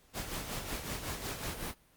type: noise with tremolo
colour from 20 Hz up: pink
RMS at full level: -37 dBFS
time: 0.13-1.75 s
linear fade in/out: 50 ms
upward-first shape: sine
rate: 5.4 Hz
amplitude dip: 55%
effects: pink hiss -65 dBFS RMS until 1.96 s + Opus 48 kbps